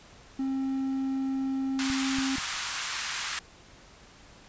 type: tone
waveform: triangle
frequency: 267.4 Hz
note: C4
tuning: 38 cents sharp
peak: -25 dBFS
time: 0.39-2.36 s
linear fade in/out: 5 ms
type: high-pass noise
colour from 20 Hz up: pink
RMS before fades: -32 dBFS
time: 1.79-3.39 s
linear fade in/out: 0 ms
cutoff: 1100 Hz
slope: 24 dB/octave
type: clicks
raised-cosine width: 5 ms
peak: -27 dBFS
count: 3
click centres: 1.901 / 2.186 / 2.383 s
effects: pink hiss -53 dBFS RMS until 4.48 s + resampled to 16000 Hz